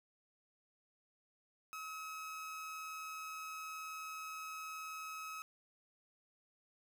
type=tone with amplitude modulation; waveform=30% pulse; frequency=1281 Hz; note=E6; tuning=50 cents flat; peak=-40 dBFS; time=1.73-5.42 s; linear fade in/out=0 ms; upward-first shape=sine; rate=159 Hz; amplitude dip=30%; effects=none